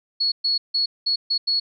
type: tone bursts at uneven times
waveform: sine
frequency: 4363 Hz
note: C#8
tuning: 28 cents flat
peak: -18 dBFS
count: 6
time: 0.2-0.32 / 0.44-0.58 / 0.74-0.86 / 1.06-1.16 / 1.3-1.38 / 1.47-1.6 s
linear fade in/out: 10 ms
effects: none